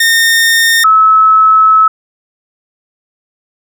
sawtooth / sine tone pair in turn, 1830 / 1296.6 Hz, A#6 / E6, -32 / -29 cents, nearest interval tritone, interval 597 cents, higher first, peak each -3 dBFS, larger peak neither, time 0-0.84 / 0.84-1.88 s, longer second, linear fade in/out 5 ms, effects none

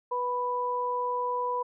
sine tone pair together, 491.8 / 989 Hz, B4 / B5, -7 / +2 cents, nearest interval octave, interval 1209 cents, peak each -32 / -28 dBFS, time 0.11-1.63 s, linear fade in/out 10 ms, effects none

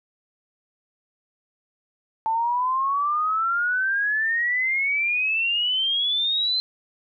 sine exponential sweep, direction up, 880 to 4109 Hz, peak -20 dBFS, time 2.26-6.6 s, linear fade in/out 0 ms, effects none

